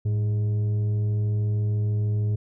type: tone with frequency modulation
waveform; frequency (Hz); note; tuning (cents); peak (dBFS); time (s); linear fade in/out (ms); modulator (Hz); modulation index
sine; 106.7; G#2; +47; -19; 0.05-2.36; 10; 307; 0.22
effects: tanh soft clip ceiling -19 dBFS